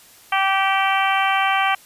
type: harmonic tone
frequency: 388 Hz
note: G4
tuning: 18 cents flat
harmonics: 2 / 3 / 4 / 5 / 6 / 7 / 8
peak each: -20 / -22 / -25 / -27 / -24 / -28 / -28 dBFS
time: 0.32-1.75 s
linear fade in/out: 5 ms
effects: white hiss -48 dBFS RMS until 1.85 s + resampled to 32000 Hz